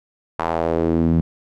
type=tone with band-pass filter sweep; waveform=sawtooth; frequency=82.41 Hz; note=E2; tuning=in tune; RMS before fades=-19 dBFS; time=0.39-1.21 s; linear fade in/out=5 ms; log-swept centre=1000 to 180 Hz; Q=2.1; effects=none